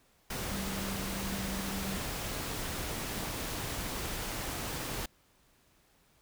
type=tone in noise; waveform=sine; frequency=194.3 Hz; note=G3; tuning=15 cents flat; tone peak=-38 dBFS; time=0.51-1.97 s; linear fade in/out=5 ms; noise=pink; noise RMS=-37 dBFS; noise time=0.3-5.06 s; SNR=-4 dB; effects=pink hiss -67 dBFS RMS until 6.21 s